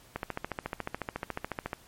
click train, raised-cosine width 0.5 ms, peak -17 dBFS, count 23, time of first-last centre 0.16-1.731 s, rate 14 Hz, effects pink hiss -57 dBFS RMS until 1.87 s + MP3 64 kbps

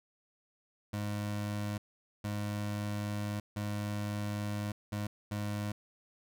25% pulse tone bursts at uneven times, 103.83 Hz, G#2, in tune, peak -30 dBFS, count 5, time 0.93-1.78 / 2.24-3.4 / 3.56-4.72 / 4.92-5.07 / 5.31-5.72 s, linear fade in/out 5 ms, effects none

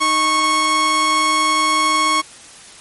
sawtooth tone pair together, 310.6 / 1100 Hz, D#4 / C#6, -3 / -14 cents, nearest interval octave + minor seventh, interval 2189 cents, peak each -21 / -10 dBFS, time 0-2.22 s, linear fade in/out 20 ms, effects white hiss -40 dBFS RMS until 2.8 s + MP3 48 kbps

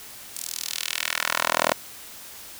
10% pulse tone with high-pass filter sweep, 40.65 Hz, E1, 23 cents flat, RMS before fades -27 dBFS, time 0.34-1.73 s, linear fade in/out 10 ms, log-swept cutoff 8200 to 610 Hz, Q 1.2, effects white hiss -42 dBFS RMS until 2.59 s

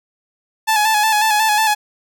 sawtooth tone with vibrato, 860 Hz, A5, 40 cents flat, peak -9 dBFS, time 0.67-1.75 s, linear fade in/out 20 ms, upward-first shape square, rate 5.5 Hz, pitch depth 39 cents each way, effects none

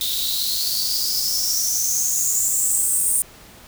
blue noise with high-pass filter sweep, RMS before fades -21 dBFS, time 0.01-3.22 s, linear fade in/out 0 ms, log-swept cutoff 3600 to 9100 Hz, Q 9.4, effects pink hiss -45 dBFS RMS until 3.67 s

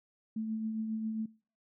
sine tone with tremolo, 220 Hz, A3, in tune, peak -31 dBFS, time 0.36-1.26 s, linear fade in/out 5 ms, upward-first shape triangle, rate 7.4 Hz, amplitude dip 45%, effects noise-tail reverb RT60 0.4 s tail -23 dB re dry

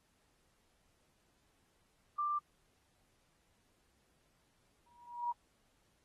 sine tone, 1183 Hz, D6, 12 cents sharp, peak -32 dBFS, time 2.18-2.39 s, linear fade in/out 10 ms
sine tone with exponential growth, 958 Hz, A#5, 47 cents sharp, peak -30 dBFS, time 4.86-5.32 s, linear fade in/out 5 ms, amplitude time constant 100 ms
effects pink hiss -75 dBFS RMS until 6.04 s + AAC 32 kbps

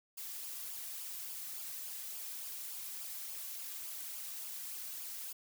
blue noise with flanger, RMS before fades -44 dBFS, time 0.17-5.33 s, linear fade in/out 10 ms, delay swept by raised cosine 0.5 to 2.3 ms, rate 3.5 Hz, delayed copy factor -0.5, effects none

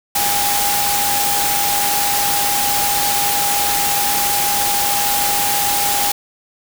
sine tone in noise, 814 Hz, G#5, 35 cents flat, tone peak -20 dBFS, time 0.15-6.12 s, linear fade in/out 5 ms, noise white, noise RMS -18 dBFS, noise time 0.15-6.12 s, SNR -5 dB, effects none

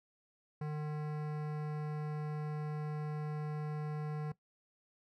sine tone with hard clipping, 151.2 Hz, D#3, 49 cents flat, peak -38 dBFS, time 0.61-4.32 s, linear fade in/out 5 ms, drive 17 dB, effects noise-tail reverb RT60 0.1 s tail -18 dB re dry

